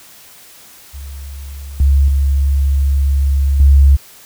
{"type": "tone with level steps", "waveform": "sine", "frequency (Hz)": 69.3, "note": "C#2", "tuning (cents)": 0, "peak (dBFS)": [-26, -7, -10, -4], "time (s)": [0.93, 3.97], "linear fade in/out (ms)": 20, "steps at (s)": [1.8, 2.08, 3.6], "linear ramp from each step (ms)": 2, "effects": ["white hiss -41 dBFS RMS until 4.25 s"]}